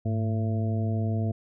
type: harmonic tone with a mistuned harmonic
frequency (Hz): 112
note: A2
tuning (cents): +31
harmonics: 1 / 2 / 3 / 4 / 5 / 6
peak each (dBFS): -25 / -31 / -39 / -40 / -45 / -38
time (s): 0.05-1.32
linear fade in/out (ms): 10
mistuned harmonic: 1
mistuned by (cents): -110
effects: none